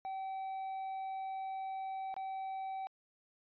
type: tone with dropouts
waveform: triangle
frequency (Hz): 768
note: G5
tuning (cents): -36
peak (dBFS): -36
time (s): 0.05-2.87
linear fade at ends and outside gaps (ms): 0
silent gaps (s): 2.141-2.165
effects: resampled to 11025 Hz